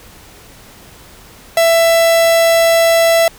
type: tone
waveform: 45% pulse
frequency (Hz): 665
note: E5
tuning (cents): +15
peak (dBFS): -8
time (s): 1.57-3.28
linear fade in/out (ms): 2
effects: pink hiss -40 dBFS RMS until 3.38 s